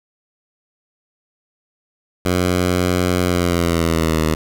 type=tone with pitch glide; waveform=10% pulse; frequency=90.1 to 78.89 Hz; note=F#2 to D#2; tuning=-45 to +24 cents; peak=-7 dBFS; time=2.25-4.35 s; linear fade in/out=5 ms; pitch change=-231 cents; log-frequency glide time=3.23-4.22 s; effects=none